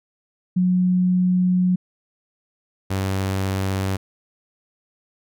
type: tone pair in turn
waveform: sine / sawtooth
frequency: 181.8 / 96.08 Hz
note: F#3 / G2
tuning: -30 / -34 cents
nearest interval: major seventh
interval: 1104 cents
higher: first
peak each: -15 / -17 dBFS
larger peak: first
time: 0.56-1.76 / 2.9-3.97 s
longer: first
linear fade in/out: 10 ms
effects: none